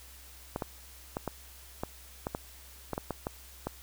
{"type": "clicks", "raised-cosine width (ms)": 1, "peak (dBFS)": -18, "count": 12, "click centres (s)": [0.561, 0.622, 1.169, 1.277, 1.835, 2.269, 2.349, 2.933, 2.979, 3.107, 3.269, 3.67], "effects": ["added 64 Hz sine -53 dBFS peak until 3.82 s", "white hiss -53 dBFS RMS until 3.82 s"]}